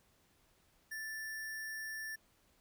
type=tone with sample-and-hold; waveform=sine; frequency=1760 Hz; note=A6; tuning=in tune; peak=-40 dBFS; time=0.91-2.16 s; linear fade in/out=10 ms; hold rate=7350 Hz; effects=pink hiss -71 dBFS RMS until 2.6 s